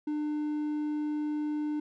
triangle tone, 300 Hz, D4, 37 cents sharp, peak -27 dBFS, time 0.07-1.8 s, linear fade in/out 5 ms, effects none

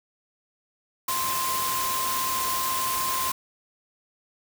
sine tone in noise, 1046 Hz, C6, 1 cent flat, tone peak -27 dBFS, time 1.08-3.32 s, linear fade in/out 5 ms, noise white, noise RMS -29 dBFS, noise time 1.08-3.32 s, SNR -1 dB, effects none

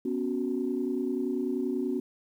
sine chord, B suspended second, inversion none, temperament equal, 246.9 / 277.2 / 370 Hz, B3 / C#4 / F#4, 0 / 0 / 0 cents, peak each -31 dBFS, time 0.05-2 s, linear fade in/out 5 ms, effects tanh soft clip ceiling -18 dBFS + 10-bit

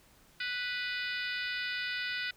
harmonic tone with a mistuned harmonic, 493.9 Hz, B4, in tune, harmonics 3 / 4 / 5 / 6 / 7 / 8 / 9 / 10, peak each -37 / -39 / -41 / -43 / -44 / -45 / -46 / -47 dBFS, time 0.4-2.31 s, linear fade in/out 5 ms, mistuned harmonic 7, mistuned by +41 cents, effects pink hiss -62 dBFS RMS until 2.36 s

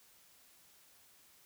silence, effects white hiss -64 dBFS RMS until 1.45 s

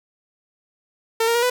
sawtooth tone with pitch steps, 452.8 / 465.5 / 475.1 / 496.7 Hz, A4 / A#4 / A#4 / B4, +50 / -2 / +33 / +10 cents, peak -13 dBFS, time 1.2-1.5 s, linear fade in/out 5 ms, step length 75 ms, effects none

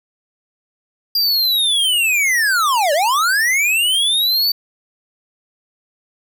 square linear two-way sweep, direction down then up, 4821 to 555 to 4598 Hz, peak -14 dBFS, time 1.15-4.52 s, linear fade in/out 5 ms, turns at 2.93 s, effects none

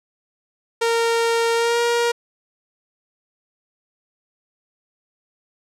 sawtooth tone with pitch glide, 461.8 to 472.6 Hz, A#4 to A#4, -16 to +24 cents, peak -13 dBFS, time 0.81-2.12 s, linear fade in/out 10 ms, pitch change +40 cents, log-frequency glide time 1.54-1.8 s, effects low-pass 9000 Hz 12 dB/octave

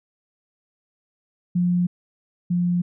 sine tone pair in turn, 177.1 / 176.08 Hz, F3 / F3, +24 / +14 cents, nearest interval unison, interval 10 cents, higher first, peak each -17 / -18 dBFS, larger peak first, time 1.55-1.87 / 2.5-2.82 s, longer neither, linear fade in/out 10 ms, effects none

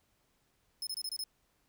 sawtooth tone bursts, 5180 Hz, E8, 31 cents flat, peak -33 dBFS, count 6, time 0.82-1.239 s, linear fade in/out 2 ms, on 49 ms, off 25 ms, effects pink hiss -74 dBFS RMS until 1.68 s

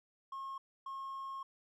triangle tone bursts at uneven times, 1080 Hz, C#6, 45 cents flat, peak -38 dBFS, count 2, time 0.32-0.58 / 0.86-1.43 s, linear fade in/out 5 ms, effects tanh soft clip ceiling -35 dBFS

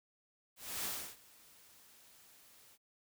white noise with ADSR envelope, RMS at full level -38 dBFS, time 0.56-2.78 s, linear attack 280 ms, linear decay 320 ms, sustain -24 dB, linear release 45 ms, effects none

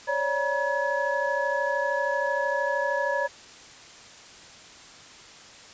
sine tone cluster, 547 / 580 / 959 / 1697 Hz, C#5 / D5 / A#5 / G#6, -23 / -22 / +49 / +37 cents, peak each -29 dBFS, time 0.07-3.28 s, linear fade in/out 20 ms, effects white hiss -47 dBFS RMS until 5.73 s + resampled to 16000 Hz

